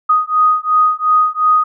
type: beating tone pair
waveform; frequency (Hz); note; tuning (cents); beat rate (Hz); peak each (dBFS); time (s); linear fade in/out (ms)
sine; 1244.5 / 1247.3; D#6 / D#6; 0 / +4; 2.8; -13; 0.09-1.64; 10
effects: none